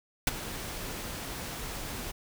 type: noise with ADSR envelope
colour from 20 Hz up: pink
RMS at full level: -22 dBFS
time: 0.27-2.12 s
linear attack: 4 ms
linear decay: 23 ms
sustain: -16 dB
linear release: 16 ms
effects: none